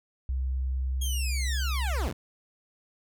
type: tone with pitch glide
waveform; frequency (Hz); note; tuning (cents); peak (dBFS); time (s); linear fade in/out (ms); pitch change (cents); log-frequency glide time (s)
sine; 65 to 65.45; C2 to C2; -11 to +1; -26; 0.29-2.08; 0; +12; 0.9-1.41
type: linear sweep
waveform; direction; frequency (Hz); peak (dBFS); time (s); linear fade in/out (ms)
15% pulse; down; 3300 to 43.53; -26; 1.01-2.13; 10
effects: none